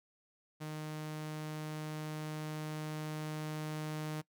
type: tone with level ramp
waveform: sawtooth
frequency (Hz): 154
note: D#3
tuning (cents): -17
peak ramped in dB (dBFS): -36 to -33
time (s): 0.6-4.22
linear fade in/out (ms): 20
effects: noise-tail reverb RT60 0.1 s tail -21 dB re dry